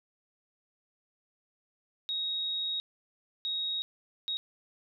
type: tone bursts at uneven times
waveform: sine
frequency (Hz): 3774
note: A#7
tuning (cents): +21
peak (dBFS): -30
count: 3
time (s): 2.09-2.8 / 3.45-3.82 / 4.28-4.37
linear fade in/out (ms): 0
effects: none